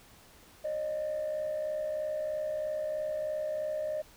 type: tone pair together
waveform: sine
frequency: 550 / 613.1 Hz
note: C#5 / D#5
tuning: -14 / -26 cents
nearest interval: major second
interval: 188 cents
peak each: -38 / -30 dBFS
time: 0.64-4.02 s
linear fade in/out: 10 ms
effects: tanh soft clip ceiling -27 dBFS + pink hiss -57 dBFS RMS until 4.16 s